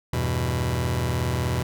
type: chord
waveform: sawtooth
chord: E minor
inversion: none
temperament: just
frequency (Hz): 82.41 / 98.89 / 123.61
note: E2 / G2 / B2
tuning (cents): 0 / +16 / +2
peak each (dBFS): -23 / -26 / -21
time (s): 0.13-1.63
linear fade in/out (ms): 5
effects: none